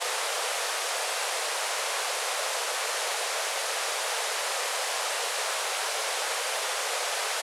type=band-pass noise; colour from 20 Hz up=pink; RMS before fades=-30 dBFS; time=0-7.42 s; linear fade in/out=20 ms; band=470 to 11000 Hz; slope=48 dB/octave; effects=none